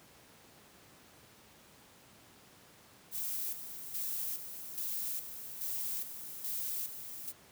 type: noise with tremolo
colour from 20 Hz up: violet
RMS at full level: -37 dBFS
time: 3.11-7.33 s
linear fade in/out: 50 ms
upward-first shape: square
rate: 1.2 Hz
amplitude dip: 60%
effects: pink hiss -59 dBFS RMS until 7.51 s + high-pass 100 Hz 12 dB/octave